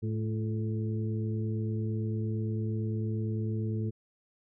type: harmonic tone with a mistuned harmonic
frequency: 108.9 Hz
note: A2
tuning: 17 cents flat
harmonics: 1 / 2 / 3 / 4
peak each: -30 / -36 / -40 / -42 dBFS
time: 0.02-3.91 s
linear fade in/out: 20 ms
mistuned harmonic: 3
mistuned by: +59 cents
effects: none